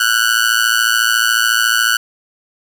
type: tone with amplitude modulation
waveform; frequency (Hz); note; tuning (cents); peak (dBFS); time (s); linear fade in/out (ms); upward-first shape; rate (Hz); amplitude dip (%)
sawtooth; 1480; F#6; 0; -4; 0-1.97; 5; sine; 114; 95
effects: none